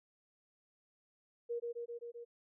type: tone with echo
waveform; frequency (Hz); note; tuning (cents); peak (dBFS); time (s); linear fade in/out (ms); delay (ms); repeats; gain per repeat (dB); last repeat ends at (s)
sine; 472.5; A#4; +23; -35; 1.49-1.6; 20; 130; 5; -2; 2.25
effects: none